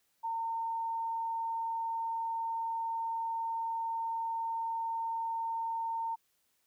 sine tone, 911 Hz, A#5, 40 cents flat, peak -32 dBFS, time 0.23-6.16 s, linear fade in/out 20 ms, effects white hiss -75 dBFS RMS until 6.66 s

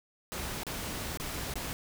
pink noise with dropouts, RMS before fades -37 dBFS, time 0.32-1.73 s, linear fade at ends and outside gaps 0 ms, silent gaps 0.634-0.667 / 1.173-1.199 / 1.538-1.556 s, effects none

